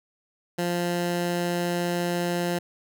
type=tone; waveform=15% pulse; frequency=174.61 Hz; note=F3; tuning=in tune; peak=-18 dBFS; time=0.58-2.59 s; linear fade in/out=10 ms; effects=none